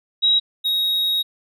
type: tone pair in turn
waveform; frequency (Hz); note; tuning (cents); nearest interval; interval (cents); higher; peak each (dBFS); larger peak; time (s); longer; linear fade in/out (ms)
sine / triangle; 3833 / 3782; A#7 / A#7; +47 / +24; unison; 23; first; -13 / -16; first; 0.22-0.4 / 0.64-1.23; second; 20
effects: none